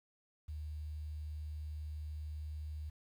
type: tone with quantisation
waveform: sine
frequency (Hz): 76.1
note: D#2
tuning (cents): -38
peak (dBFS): -40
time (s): 0.48-2.9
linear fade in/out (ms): 10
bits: 11
effects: none